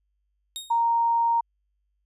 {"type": "tone with exponential decay", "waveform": "sawtooth", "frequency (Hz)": 3729, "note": "A#7", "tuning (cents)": 0, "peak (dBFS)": -26, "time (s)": [0.56, 0.83], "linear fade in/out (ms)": 0, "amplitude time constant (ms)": 58}
{"type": "tone", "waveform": "sine", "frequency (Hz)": 930, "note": "A#5", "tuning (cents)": -4, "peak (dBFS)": -19, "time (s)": [0.7, 1.41], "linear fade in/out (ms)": 10}
{"effects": ["added 50 Hz sine -70 dBFS peak until 2.05 s", "resampled to 32000 Hz"]}